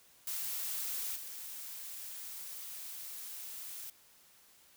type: noise with level steps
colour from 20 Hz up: blue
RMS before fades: -38 / -45 dBFS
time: 0.27-3.9 s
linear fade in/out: 2 ms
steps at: 1.15 s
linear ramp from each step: 20 ms
effects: white hiss -63 dBFS RMS until 4.76 s